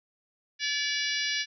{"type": "harmonic tone with a mistuned harmonic", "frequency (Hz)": 575, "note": "D5", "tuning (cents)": -37, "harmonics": [3, 4, 5, 6, 7, 8, 9, 10], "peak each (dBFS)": [-33, -34, -35, -36, -36, -37, -38, -38], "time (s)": [0.59, 1.46], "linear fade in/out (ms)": 50, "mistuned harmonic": 8, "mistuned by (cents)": 46, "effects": []}